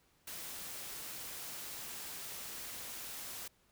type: noise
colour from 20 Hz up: white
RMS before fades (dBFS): -45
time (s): 0.27-3.48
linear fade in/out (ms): 5
effects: pink hiss -71 dBFS RMS until 3.71 s